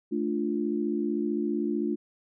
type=chord; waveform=sine; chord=D minor; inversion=second; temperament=equal; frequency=220 / 293.7 / 349.2 Hz; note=A3 / D4 / F4; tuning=0 / 0 / 0 cents; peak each=-30 dBFS; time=0.11-1.96 s; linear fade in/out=20 ms; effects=none